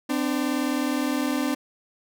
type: tone pair together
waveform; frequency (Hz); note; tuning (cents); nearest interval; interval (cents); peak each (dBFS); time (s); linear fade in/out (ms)
40% pulse; 257.1 / 296.6; C4 / D4; -30 / +17; major second; 247; -25; 0.09-1.55; 10
effects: none